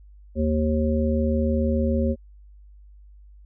harmonic tone, 77.2 Hz, D#2, 13 cents flat, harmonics 1 / 3 / 5 / 7, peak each -23 / -23 / -30 / -27 dBFS, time 0.35-2.16 s, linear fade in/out 50 ms, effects added 50 Hz sine -45 dBFS peak until 3.45 s

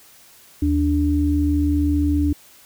sine tone pair together, 77.4 / 292.2 Hz, D#2 / D4, -9 / -9 cents, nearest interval octave + major seventh, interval 2300 cents, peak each -19 / -18 dBFS, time 0.62-2.33 s, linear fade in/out 5 ms, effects white hiss -49 dBFS RMS until 2.65 s

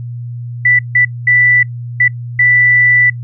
sine tone bursts at uneven times, 1975.5 Hz, B6, in tune, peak -6 dBFS, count 5, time 0.65-0.79 / 0.95-1.05 / 1.27-1.63 / 2-2.08 / 2.39-3.1 s, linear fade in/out 5 ms, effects noise-tail reverb RT60 0.1 s tail -26 dB re dry + added 120 Hz sine -21 dBFS peak until 3.23 s

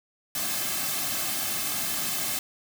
white noise with comb filter, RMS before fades -29 dBFS, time 0.35-2.39 s, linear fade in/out 2 ms, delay 2.1 ms, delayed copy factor -0.75, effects none

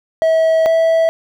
triangle tone pair in turn, 646 / 653.9 Hz, E5 / E5, -35 / -14 cents, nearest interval unison, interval 21 cents, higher second, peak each -8 dBFS, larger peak neither, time 0.22-0.66 / 0.66-1.09 s, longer first, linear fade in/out 0 ms, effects none

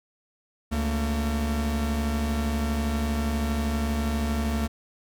45% pulse tone pair together, 71.4 / 226.7 Hz, D2 / A#3, -48 / -48 cents, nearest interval octave + minor sixth, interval 2000 cents, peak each -26 / -28 dBFS, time 0.71-4.68 s, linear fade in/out 20 ms, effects none

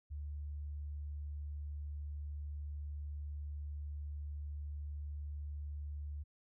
sine tone, 73.3 Hz, D2, 3 cents flat, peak -40 dBFS, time 0.1-6.24 s, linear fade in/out 20 ms, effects none

